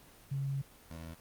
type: tone pair in turn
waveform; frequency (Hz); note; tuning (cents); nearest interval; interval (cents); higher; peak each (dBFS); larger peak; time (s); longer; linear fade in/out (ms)
sine / 20% pulse; 137.5 / 81.76; C#3 / E2; -14 / -14; major sixth; 900; first; -32 / -38; first; 0.31-0.62 / 0.9-1.15; first; 10
effects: pink hiss -58 dBFS RMS until 1.2 s + Opus 24 kbps